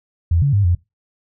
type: tone with pitch steps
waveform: sine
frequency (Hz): 84.5 / 140.8 / 100.9 / 87.6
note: E2 / C#3 / G#2 / F2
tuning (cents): +43 / +27 / -49 / +6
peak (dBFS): -12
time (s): 0.31-0.75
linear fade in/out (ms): 5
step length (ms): 110
effects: noise-tail reverb RT60 0.2 s tail -20 dB re dry